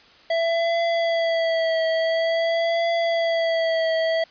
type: tone with vibrato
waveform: square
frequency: 662 Hz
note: E5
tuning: 7 cents sharp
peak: -20 dBFS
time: 0.3-4.24 s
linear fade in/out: 5 ms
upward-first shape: triangle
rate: 0.48 Hz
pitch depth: 37 cents each way
effects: white hiss -51 dBFS RMS until 4.3 s + resampled to 11025 Hz